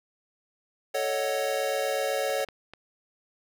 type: chord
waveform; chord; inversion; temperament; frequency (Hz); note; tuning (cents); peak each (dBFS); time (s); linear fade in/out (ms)
square; D# half-diminished seventh; second; equal; 440 / 554.4 / 622.3 / 740; A4 / C#5 / D#5 / F#5; 0 / 0 / 0 / 0; -34 / -29 / -35 / -34; 0.94-2.45; 10
type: clicks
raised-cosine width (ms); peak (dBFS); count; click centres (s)
0.3; -28; 4; 2.301 / 2.404 / 2.487 / 2.736
effects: none